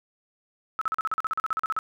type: tone bursts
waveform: sine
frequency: 1300 Hz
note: E6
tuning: 24 cents flat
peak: -23 dBFS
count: 16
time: 0.79-1.789 s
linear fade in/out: 0 ms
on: 24 ms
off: 41 ms
effects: none